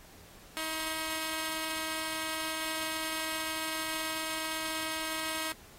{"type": "tone pair together", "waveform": "5% pulse", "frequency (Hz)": [318, 1069.6], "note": ["D#4", "C6"], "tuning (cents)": [38, 38], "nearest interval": "octave + major sixth", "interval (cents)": 2100, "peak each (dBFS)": [-22, -28], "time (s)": [0.57, 5.52], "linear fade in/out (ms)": 0, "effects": ["pink hiss -55 dBFS RMS until 5.78 s", "AAC 48 kbps"]}